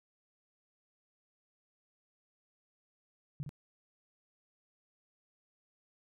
sine tone with echo, 144.6 Hz, D3, 27 cents flat, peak -35 dBFS, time 3.4-3.43 s, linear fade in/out 0 ms, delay 62 ms, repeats 1, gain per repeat -5 dB, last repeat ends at 3.492 s, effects none

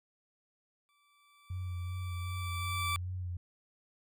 20% pulse tone with exponential growth, 1163 Hz, D6, 17 cents flat, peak -26 dBFS, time 0.89-2.96 s, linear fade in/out 0 ms, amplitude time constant 450 ms
sine tone with vibrato, 90.2 Hz, F#2, 44 cents flat, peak -35 dBFS, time 1.5-3.37 s, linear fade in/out 5 ms, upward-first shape sine, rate 2.6 Hz, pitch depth 36 cents each way
effects none

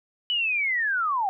sine linear sweep, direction down, 2993 to 740 Hz, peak -22 dBFS, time 0.3-1.29 s, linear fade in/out 0 ms, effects none

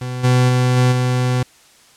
40% pulse tone with level steps, 125.7 Hz, B2, 31 cents sharp, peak -22 / -10 / -12 / -10 / -14 dBFS, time 0.01-1.43 s, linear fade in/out 5 ms, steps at 0.23 / 0.48 / 0.76 / 0.91 s, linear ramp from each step 20 ms, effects white hiss -49 dBFS RMS until 1.96 s + low-pass 9000 Hz 12 dB/octave

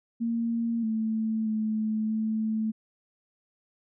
sine tone with pitch steps, 231.4 / 220.7 / 217.1 / 219.1 Hz, A#3 / A3 / A3 / A3, -13 / +5 / -23 / -7 cents, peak -25 dBFS, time 0.2-2.72 s, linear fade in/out 20 ms, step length 630 ms, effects none

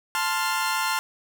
sawtooth chord, F major, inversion first, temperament equal, 880 / 1046.5 / 1396.9 Hz, A5 / C6 / F6, 0 / 0 / 0 cents, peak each -24 dBFS, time 0.15-0.99 s, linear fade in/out 0 ms, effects none

